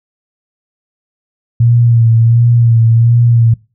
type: tone with vibrato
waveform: sine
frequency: 116.54 Hz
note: A#2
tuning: in tune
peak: -5 dBFS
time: 1.6-3.54 s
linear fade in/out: 5 ms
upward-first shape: sine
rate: 1.4 Hz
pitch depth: 39 cents each way
effects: noise-tail reverb RT60 0.3 s tail -23 dB re dry